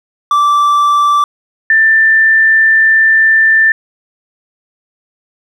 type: tone pair in turn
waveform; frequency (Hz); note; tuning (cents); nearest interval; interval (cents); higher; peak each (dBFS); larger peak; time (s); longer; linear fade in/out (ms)
triangle / sine; 1167 / 1778.6; D6 / A6; -11 / +18; perfect fifth; 729; second; -5; neither; 0.31-1.24 / 1.7-3.72; second; 2
effects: none